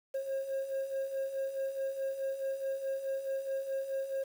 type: beating tone pair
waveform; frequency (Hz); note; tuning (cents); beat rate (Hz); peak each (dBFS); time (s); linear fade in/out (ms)
sine; 536 / 540.7; C5 / C#5; +42 / -43; 4.7; -37 / -32; 0.14-4.24; 10
effects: tanh soft clip ceiling -30 dBFS + 9-bit